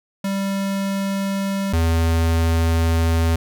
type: tone pair in turn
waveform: square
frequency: 196 / 82.41 Hz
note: G3 / E2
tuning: 0 / 0 cents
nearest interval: octave + minor third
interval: 1500 cents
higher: first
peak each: -21 / -16 dBFS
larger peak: second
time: 0.24-1.73 / 1.73-3.36 s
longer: second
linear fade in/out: 5 ms
effects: none